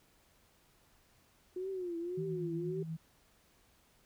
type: tone with vibrato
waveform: sine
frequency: 359.4 Hz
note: F4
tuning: 50 cents sharp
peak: -36 dBFS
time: 1.56-2.83 s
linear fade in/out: 5 ms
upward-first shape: triangle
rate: 1.8 Hz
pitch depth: 140 cents each way
type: tone with tremolo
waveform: sine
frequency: 161.4 Hz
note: E3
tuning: 36 cents flat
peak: -36 dBFS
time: 2.17-2.97 s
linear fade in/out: 10 ms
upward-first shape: sine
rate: 8.3 Hz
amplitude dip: 45%
effects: pink hiss -68 dBFS RMS until 4.05 s